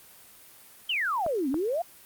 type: exponential two-way sweep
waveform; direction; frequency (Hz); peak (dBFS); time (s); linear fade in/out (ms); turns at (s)
sine; down then up; 3200 to 252 to 725; -25; 0.89-1.82; 5; 1.49
type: clicks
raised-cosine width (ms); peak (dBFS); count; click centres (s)
1; -20; 2; 1.264 / 1.543
effects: white hiss -52 dBFS RMS until 2.05 s + Opus 32 kbps